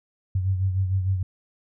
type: beating tone pair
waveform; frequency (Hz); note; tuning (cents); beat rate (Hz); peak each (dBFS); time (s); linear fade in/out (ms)
sine; 94.1 / 100.7; F#2 / G2; +30 / +47; 6.6; -21 / -30; 0.35-1.23; 5
effects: none